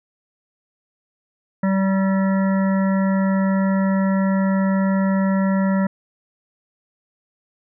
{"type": "harmonic tone", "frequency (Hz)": 192.8, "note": "G3", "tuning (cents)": -28, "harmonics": [1, 3, 5, 7, 9, 10], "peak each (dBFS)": [-16, -26, -30, -33, -35, -36], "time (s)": [1.63, 5.87], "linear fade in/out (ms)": 5, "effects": []}